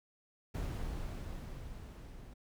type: noise with level ramp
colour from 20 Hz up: brown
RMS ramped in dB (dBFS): -37 to -51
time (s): 0.54-2.34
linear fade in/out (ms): 10
effects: none